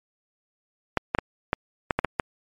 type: clicks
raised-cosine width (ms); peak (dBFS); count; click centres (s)
0.5; -6; 8; 0.973 / 1.149 / 1.187 / 1.531 / 1.908 / 1.99 / 2.047 / 2.198
effects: MP3 64 kbps